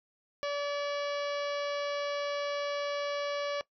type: harmonic tone with a mistuned harmonic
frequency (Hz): 575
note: D5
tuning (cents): -37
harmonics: 1 / 2 / 3 / 4 / 5 / 6 / 7 / 8 / 9 / 10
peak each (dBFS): -32 / -38 / -42 / -44 / -46 / -48 / -49 / -50 / -51 / -52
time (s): 0.43-3.61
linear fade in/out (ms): 0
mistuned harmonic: 6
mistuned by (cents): -50
effects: noise-tail reverb RT60 0.1 s tail -20 dB re dry